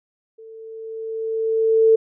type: tone with level ramp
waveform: sine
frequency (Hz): 445.9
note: A4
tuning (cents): +23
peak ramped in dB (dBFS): -39 to -9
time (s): 0.38-1.96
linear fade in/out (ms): 10
effects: none